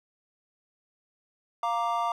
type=chord; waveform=triangle; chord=Bb major; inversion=second; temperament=equal; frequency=698.5 / 932.3 / 1174.7 Hz; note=F5 / Bb5 / D6; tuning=0 / 0 / 0 cents; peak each=-28 dBFS; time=1.63-2.12 s; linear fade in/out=2 ms; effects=none